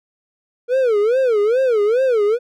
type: tone with vibrato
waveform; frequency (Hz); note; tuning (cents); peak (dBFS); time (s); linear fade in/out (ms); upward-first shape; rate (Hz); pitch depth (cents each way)
triangle; 466.2; A#4; 0; -11; 0.68-2.39; 50; sine; 2.4; 230
effects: none